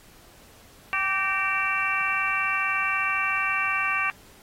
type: harmonic tone with a mistuned harmonic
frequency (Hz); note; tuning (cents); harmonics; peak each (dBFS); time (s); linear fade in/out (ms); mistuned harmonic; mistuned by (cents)
387.8; G4; -19; 2 / 3 / 4 / 5 / 6 / 7; -37 / -28 / -31 / -32 / -27 / -29; 0.93-4.1; 0; 5; -86
effects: pink hiss -53 dBFS RMS until 4.42 s + AAC 48 kbps